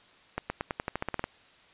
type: accelerating click train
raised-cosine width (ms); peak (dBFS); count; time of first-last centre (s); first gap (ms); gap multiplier
0.5; -15; 12; 0.38-1.241; 120; 0.91
effects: white hiss -58 dBFS RMS until 1.73 s + resampled to 8000 Hz